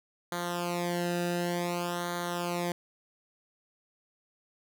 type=tone with flanger; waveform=sawtooth; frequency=174.61 Hz; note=F3; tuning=in tune; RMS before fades=-32 dBFS; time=0.32-2.72 s; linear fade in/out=2 ms; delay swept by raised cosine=0.38 to 0.92 ms; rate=0.55 Hz; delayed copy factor=-0.9; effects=none